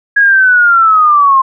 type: linear sweep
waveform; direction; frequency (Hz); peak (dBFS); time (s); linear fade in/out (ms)
sine; down; 1661.2 to 1049; -4; 0.16-1.42; 10
effects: none